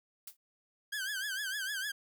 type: noise with exponential decay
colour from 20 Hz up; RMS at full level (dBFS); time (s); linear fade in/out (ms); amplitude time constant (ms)
blue; -40; 0.27-0.37; 5; 21
type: tone with vibrato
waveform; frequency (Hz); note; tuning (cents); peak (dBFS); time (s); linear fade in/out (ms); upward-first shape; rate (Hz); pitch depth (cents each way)
sawtooth; 1605; G6; +40; -31; 0.92-1.92; 10; triangle; 6.6; 140
effects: none